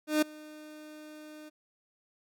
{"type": "tone with ADSR envelope", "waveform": "30% pulse", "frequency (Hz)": 305.2, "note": "D#4", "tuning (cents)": -33, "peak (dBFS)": -19, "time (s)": [0.07, 1.5], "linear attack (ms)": 150, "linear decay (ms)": 8, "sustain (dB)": -24, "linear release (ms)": 20, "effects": []}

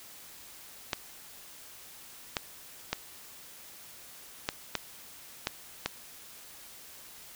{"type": "clicks", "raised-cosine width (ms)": 0.2, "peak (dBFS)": -11, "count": 7, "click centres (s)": [0.932, 2.368, 2.93, 4.489, 4.753, 5.471, 5.86], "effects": ["white hiss -50 dBFS RMS until 7.35 s"]}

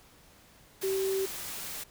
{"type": "tone in noise", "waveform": "sine", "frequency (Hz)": 384.8, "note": "G4", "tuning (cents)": -32, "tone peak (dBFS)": -27, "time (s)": [0.83, 1.26], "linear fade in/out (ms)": 10, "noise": "white", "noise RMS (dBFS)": -39, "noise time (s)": [0.81, 1.84], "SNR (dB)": 9, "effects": ["pink hiss -58 dBFS RMS until 1.9 s"]}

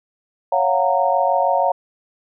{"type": "chord", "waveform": "sine", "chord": "Gb major seventh", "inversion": "second", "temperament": "just", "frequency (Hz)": [555, 693.7, 740, 925], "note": ["Db5", "F5", "Gb5", "Bb5"], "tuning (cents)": [2, -12, 0, -14], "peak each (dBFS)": -20, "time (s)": [0.52, 1.72], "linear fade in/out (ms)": 5, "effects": []}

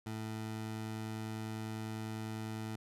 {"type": "tone", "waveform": "20% pulse", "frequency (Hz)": 110, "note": "A2", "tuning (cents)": 0, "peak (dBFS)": -34, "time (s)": [0.06, 2.76], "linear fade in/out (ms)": 5, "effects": ["resampled to 32000 Hz"]}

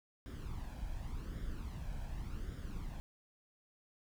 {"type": "noise with flanger", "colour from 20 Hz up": "brown", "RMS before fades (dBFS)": -42, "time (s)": [0.26, 3], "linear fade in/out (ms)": 0, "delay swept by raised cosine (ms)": [0.57, 1.28], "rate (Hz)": 0.88, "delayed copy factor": 0.6, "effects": []}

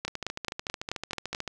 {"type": "two click trains", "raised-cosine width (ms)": 0.2, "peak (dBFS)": [-13, -16], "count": [7, 20], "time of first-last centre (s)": [[0.05, 1.349], [0.08, 1.477]], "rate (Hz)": [4.62, 13.6], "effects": []}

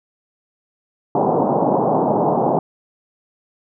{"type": "band-pass noise", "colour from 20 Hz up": "white", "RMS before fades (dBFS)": -17, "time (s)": [1.15, 2.59], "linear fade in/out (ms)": 2, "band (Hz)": [130, 910], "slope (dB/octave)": 48, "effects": []}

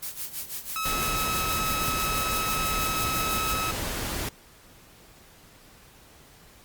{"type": "noise with tremolo", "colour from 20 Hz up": "blue", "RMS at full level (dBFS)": -32, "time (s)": [0.02, 3.54], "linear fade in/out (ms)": 10, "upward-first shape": "sine", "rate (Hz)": 6.1, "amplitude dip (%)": 80}
{"type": "tone", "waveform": "sawtooth", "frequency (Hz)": 1290, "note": "E6", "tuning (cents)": -38, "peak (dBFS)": -24, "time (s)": [0.76, 3.71], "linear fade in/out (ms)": 0}
{"type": "noise", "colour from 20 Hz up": "pink", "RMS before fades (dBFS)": -31, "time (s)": [0.85, 4.29], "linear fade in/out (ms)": 5}
{"effects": ["pink hiss -53 dBFS RMS until 6.64 s", "Opus 48 kbps"]}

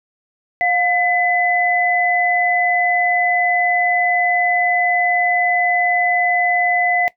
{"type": "tone pair together", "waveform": "sine", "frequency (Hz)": [709.6, 2009], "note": ["F5", "B6"], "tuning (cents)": [27, 29], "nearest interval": "octave + tritone", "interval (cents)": 1802, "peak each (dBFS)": -17, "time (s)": [0.61, 7.08], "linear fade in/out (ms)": 0, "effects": ["noise-tail reverb RT60 0.1 s tail -17 dB re dry"]}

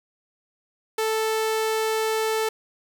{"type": "tone", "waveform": "sawtooth", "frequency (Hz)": 440, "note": "A4", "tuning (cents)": 0, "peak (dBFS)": -18, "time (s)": [0.98, 2.49], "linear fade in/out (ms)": 5, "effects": ["8-bit"]}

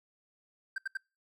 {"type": "tone bursts", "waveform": "triangle", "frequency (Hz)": 1568, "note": "G6", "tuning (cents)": 0, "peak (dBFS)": -30, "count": 3, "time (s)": [0.76, 0.972], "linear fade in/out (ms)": 5, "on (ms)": 22, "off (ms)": 73, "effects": ["noise-tail reverb RT60 0.3 s tail -26 dB re dry"]}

